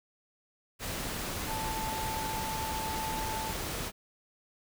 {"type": "tone in noise", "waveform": "sine", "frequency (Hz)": 880, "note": "A5", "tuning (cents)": 0, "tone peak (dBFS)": -35, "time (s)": [1.46, 3.54], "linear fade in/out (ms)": 50, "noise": "pink", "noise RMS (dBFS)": -36, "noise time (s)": [0.79, 3.92], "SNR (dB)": -2, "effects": []}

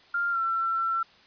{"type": "tone with pitch glide", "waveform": "sine", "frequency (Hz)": [1396.9, 1347], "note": ["F6", "E6"], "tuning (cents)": [0, 37], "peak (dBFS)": -24, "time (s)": [0.14, 1.03], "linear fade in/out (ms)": 5, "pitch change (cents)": -63, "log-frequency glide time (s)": [0.31, 0.39], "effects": ["white hiss -56 dBFS RMS until 1.26 s", "resampled to 11025 Hz"]}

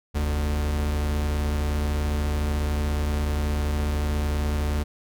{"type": "tone pair together", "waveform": "45% pulse", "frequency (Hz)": [43.98, 74.3], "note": ["F1", "D2"], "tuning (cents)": [13, 21], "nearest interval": "major sixth", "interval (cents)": 908, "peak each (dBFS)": [-31, -23], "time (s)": [0.14, 4.84], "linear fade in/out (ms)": 20, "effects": []}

